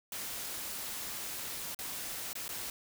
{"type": "noise with dropouts", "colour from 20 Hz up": "white", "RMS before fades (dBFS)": -40, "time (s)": [0.12, 2.7], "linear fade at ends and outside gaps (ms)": 2, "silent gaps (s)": [[1.747, 1.789], [2.331, 2.353], [2.481, 2.49]], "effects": []}